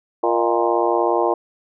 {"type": "harmonic tone with a mistuned harmonic", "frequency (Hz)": 116.54, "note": "A#2", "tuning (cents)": 0, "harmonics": [3, 4, 5, 6, 7, 8, 9], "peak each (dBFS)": [-21, -22, -23, -24, -24, -25, -26], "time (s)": [0.23, 1.34], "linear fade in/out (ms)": 5, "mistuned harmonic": 5, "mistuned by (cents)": 73, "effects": []}